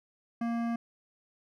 triangle tone with hard clipping, 233.1 Hz, A#3, in tune, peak -31 dBFS, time 0.41-0.76 s, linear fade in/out 5 ms, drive 18 dB, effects none

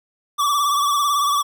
square tone with vibrato, 1152 Hz, D6, 34 cents flat, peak -17 dBFS, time 0.38-1.43 s, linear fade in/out 20 ms, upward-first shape triangle, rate 18 Hz, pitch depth 67 cents each way, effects none

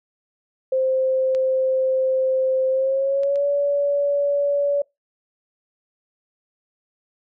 sine tone with pitch glide, 523 to 570.3 Hz, C5 to C#5, -1 to +49 cents, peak -17 dBFS, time 0.72-4.82 s, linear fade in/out 5 ms, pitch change +150 cents, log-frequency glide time 2.69-3.46 s
clicks, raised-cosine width 0.2 ms, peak -20 / -25 / -26 dBFS, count 3, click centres 1.349 / 3.234 / 3.358 s
effects noise-tail reverb RT60 0.2 s tail -25 dB re dry

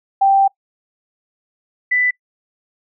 sine tone pair in turn, 784 / 1989.3 Hz, G5 / B6, 0 / +12 cents, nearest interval octave + major third, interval 1612 cents, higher second, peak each -9 / -13 dBFS, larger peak first, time 0.21-0.48 / 1.91-2.11 s, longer first, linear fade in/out 10 ms, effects noise-tail reverb RT60 0.1 s tail -23 dB re dry

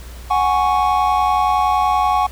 triangle chord, F# suspended second, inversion none, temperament equal, 740 / 830.6 / 1108.7 Hz, F#5 / G#5 / C#6, 0 / 0 / 0 cents, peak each -16 dBFS, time 0.3-2.27 s, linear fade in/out 10 ms, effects added 60 Hz sine -32 dBFS peak until 2.31 s + pink hiss -41 dBFS RMS until 2.31 s

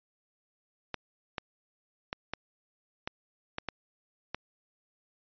clicks, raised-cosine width 0.3 ms, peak -17 dBFS, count 8, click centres 0.943 / 1.382 / 2.129 / 2.336 / 3.075 / 3.584 / 3.687 / 4.346 s, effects resampled to 11025 Hz

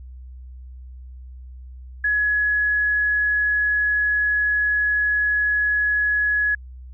sine tone, 1686 Hz, G#6, 26 cents sharp, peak -17 dBFS, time 2.04-6.55 s, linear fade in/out 5 ms, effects added 63 Hz sine -36 dBFS peak until 6.93 s

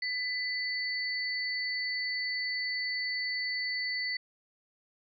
sine tone pair together, 2000 / 4490 Hz, B6 / C#8, +21 / +21 cents, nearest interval octave + major second, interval 1400 cents, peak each -32 / -35 dBFS, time 0.02-4.17 s, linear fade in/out 5 ms, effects none

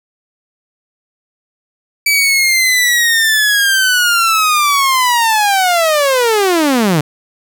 sawtooth linear sweep, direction down, 2309 to 140.7 Hz, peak -6 dBFS, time 2.06-7.01 s, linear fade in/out 5 ms, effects none

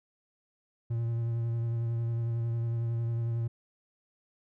triangle tone with vibrato, 116.2 Hz, A#2, 5 cents flat, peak -26 dBFS, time 0.9-3.48 s, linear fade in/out 10 ms, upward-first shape triangle, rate 11 Hz, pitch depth 24 cents each way, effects none

